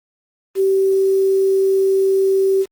sine tone with quantisation, 386.2 Hz, G4, 26 cents flat, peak -12 dBFS, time 0.55-2.66 s, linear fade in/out 50 ms, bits 6, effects Opus 24 kbps

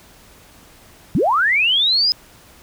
sine linear sweep, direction up, 123.47 to 5100 Hz, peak -13 dBFS, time 1.15-2.12 s, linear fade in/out 0 ms, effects pink hiss -47 dBFS RMS until 2.62 s

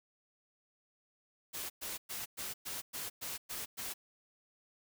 white noise bursts, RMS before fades -41 dBFS, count 9, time 1.53-3.94 s, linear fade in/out 20 ms, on 170 ms, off 110 ms, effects none

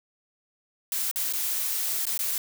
blue noise with dropouts, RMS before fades -28 dBFS, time 0.92-2.38 s, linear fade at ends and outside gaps 1 ms, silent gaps 1.113-1.159 / 1.326-1.335 / 2.054-2.067 / 2.177-2.191 s, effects none

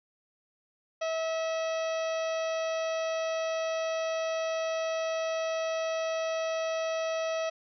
harmonic tone, 647 Hz, E5, 32 cents flat, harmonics 1 / 2 / 3 / 4 / 5 / 6 / 7 / 8 / 9, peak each -29 / -39 / -43 / -42 / -46 / -50 / -52 / -53 / -48 dBFS, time 1.01-7.5 s, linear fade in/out 10 ms, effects none

